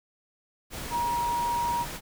sine tone in noise, 950 Hz, A#5, 33 cents sharp, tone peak -25 dBFS, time 0.9-1.86 s, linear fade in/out 50 ms, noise pink, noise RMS -37 dBFS, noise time 0.7-2.01 s, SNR +9 dB, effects none

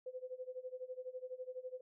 sine tone with tremolo, 509 Hz, C5, 48 cents flat, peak -40 dBFS, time 0.06-1.81 s, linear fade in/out 5 ms, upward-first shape sine, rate 12 Hz, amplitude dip 90%, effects none

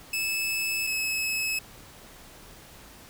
sawtooth tone pair in turn, 2611 / 2584 Hz, E7 / E7, -17 / -35 cents, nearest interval unison, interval 18 cents, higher first, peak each -23 dBFS, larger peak neither, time 0.13-0.87 / 0.87-1.59 s, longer first, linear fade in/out 5 ms, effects pink hiss -49 dBFS RMS until 3.09 s

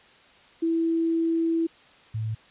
sine tone pair in turn, 329.6 / 109.99 Hz, E4 / A2, 0 / 0 cents, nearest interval octave + perfect fifth, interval 1900 cents, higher first, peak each -21 / -26 dBFS, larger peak first, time 0.62-1.67 / 2.14-2.35 s, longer first, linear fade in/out 10 ms, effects white hiss -54 dBFS RMS until 2.5 s + resampled to 8000 Hz

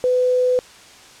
sine tone with quantisation, 502 Hz, B4, 28 cents sharp, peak -14 dBFS, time 0.04-0.59 s, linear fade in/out 0 ms, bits 7, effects white hiss -44 dBFS RMS until 1.2 s + low-pass 7000 Hz 12 dB/octave

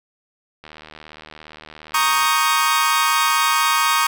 click train, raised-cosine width 0.3 ms, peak -22 dBFS, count 126, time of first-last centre 0.64-2.257 s, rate 77.3 Hz
sawtooth chord, Eb dominant seventh, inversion second, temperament equal, 932.3 / 1108.7 / 1244.5 / 1568 Hz, Bb5 / Db6 / Eb6 / G6, 0 / 0 / 0 / 0 cents, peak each -18 / -16 / -16 / -22 dBFS, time 1.94-4.07 s, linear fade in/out 5 ms
effects none

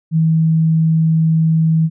sine tone, 160.9 Hz, E3, 42 cents flat, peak -10 dBFS, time 0.11-1.9 s, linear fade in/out 50 ms, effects none

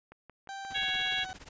click train, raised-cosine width 0.5 ms, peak -34 dBFS, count 4, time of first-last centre 0.12-0.65 s, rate 5.66 Hz
30% pulse tone with pitch glide, 784 to 751.6 Hz, G5 to F#5, 0 to +27 cents, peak -36 dBFS, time 0.49-1.33 s, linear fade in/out 0 ms, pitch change -73 cents, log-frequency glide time 0.69-0.91 s
pink noise with tremolo, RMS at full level -45 dBFS, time 0.7-1.49 s, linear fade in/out 5 ms, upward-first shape triangle, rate 17 Hz, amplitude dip 100%
harmonic tone, 554.4 Hz, C#5, in tune, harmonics 3 / 4 / 5 / 6 / 7, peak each -34 / -37 / -38 / -33 / -37 dBFS, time 0.74-1.25 s, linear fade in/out 20 ms
effects resampled to 16000 Hz

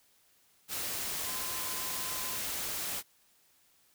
sine tone in noise, 1030 Hz, C6, 28 cents flat, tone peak -46 dBFS, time 1.23-2.4 s, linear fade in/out 50 ms, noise white, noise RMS -36 dBFS, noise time 0.68-3.03 s, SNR -13 dB, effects white hiss -67 dBFS RMS until 3.94 s

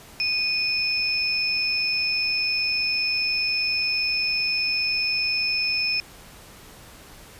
sine tone pair together, 2480 / 5255 Hz, D#7 / E8, -6 / -6 cents, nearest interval octave + minor second, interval 1300 cents, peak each -24 dBFS, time 0.2-6 s, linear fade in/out 0 ms, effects pink hiss -46 dBFS RMS until 7.39 s + resampled to 32000 Hz

